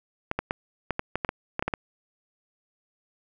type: clicks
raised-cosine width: 0.5 ms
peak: -11 dBFS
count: 12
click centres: 0.314 / 0.39 / 0.509 / 0.907 / 0.994 / 1.156 / 1.248 / 1.291 / 1.594 / 1.625 / 1.68 / 1.738 s
effects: none